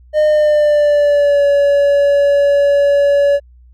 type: tone with pitch glide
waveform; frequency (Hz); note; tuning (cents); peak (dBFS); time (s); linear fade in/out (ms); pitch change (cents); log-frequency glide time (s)
triangle; 609 to 568.2; D#5 to C#5; -37 to +43; -6; 0.13-3.4; 50; -120; 0.26-1.45
effects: added 61 Hz sine -40 dBFS peak until 3.73 s + MP3 96 kbps